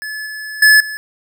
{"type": "tone with level steps", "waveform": "square", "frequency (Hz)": 1720, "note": "A6", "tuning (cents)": -40, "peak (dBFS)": [-24, -26, -6, -24], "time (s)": [0.02, 0.97], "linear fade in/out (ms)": 0, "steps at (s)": [0.26, 0.62, 0.8], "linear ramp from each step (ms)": 5, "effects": []}